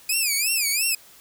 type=tone with vibrato; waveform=10% pulse; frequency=2464 Hz; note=D#7; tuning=17 cents flat; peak=-12 dBFS; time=0.09-0.95 s; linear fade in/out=5 ms; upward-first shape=sine; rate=2.9 Hz; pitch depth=180 cents each way; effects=white hiss -50 dBFS RMS until 1.2 s